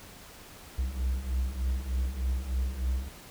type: beating tone pair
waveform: triangle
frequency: 61.74 / 65.04 Hz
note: B1 / C2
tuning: 0 / -10 cents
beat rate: 3.3 Hz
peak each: -31 / -27 dBFS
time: 0.78-3.09 s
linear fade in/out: 10 ms
effects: pink hiss -49 dBFS RMS until 3.3 s